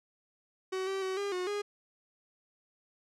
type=tone with pitch steps; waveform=45% pulse; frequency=376.7 / 386.5 / 377.7 / 402.8 / 363.3 / 410.9 Hz; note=F#4 / G4 / F#4 / G4 / F#4 / G#4; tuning=+31 / -24 / +36 / +47 / -32 / -18 cents; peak=-32 dBFS; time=0.72-1.62 s; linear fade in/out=10 ms; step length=150 ms; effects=low-pass 7000 Hz 12 dB/octave